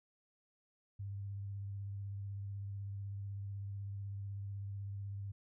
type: tone with vibrato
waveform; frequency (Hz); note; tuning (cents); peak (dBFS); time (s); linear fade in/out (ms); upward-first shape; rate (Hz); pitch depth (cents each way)
sine; 99.6; G2; +28; -40; 0.99-5.32; 10; sine; 16; 21
effects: none